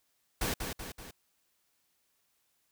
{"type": "noise with echo", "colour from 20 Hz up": "pink", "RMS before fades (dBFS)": -32, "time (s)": [0.41, 0.54], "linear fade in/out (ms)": 5, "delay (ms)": 190, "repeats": 3, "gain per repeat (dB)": -5, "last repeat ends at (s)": 1.11, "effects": ["white hiss -75 dBFS RMS until 2.71 s"]}